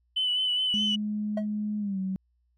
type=tone with vibrato; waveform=sine; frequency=3000 Hz; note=F#7; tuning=23 cents sharp; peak=-23 dBFS; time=0.16-0.96 s; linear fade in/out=10 ms; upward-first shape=sine; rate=4.8 Hz; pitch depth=31 cents each way
type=tone with pitch glide; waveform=sine; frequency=210.3 to 189.53 Hz; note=G#3 to F#3; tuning=+22 to +42 cents; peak=-27 dBFS; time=0.74-2.16 s; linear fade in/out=0 ms; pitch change=-180 cents; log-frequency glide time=1.79-1.99 s
type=tone with exponential decay; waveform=triangle; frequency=640 Hz; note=D#5; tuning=49 cents sharp; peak=-22 dBFS; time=1.37-1.47 s; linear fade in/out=5 ms; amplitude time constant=20 ms
effects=tanh soft clip ceiling -18 dBFS + added 60 Hz sine -67 dBFS peak until 2.57 s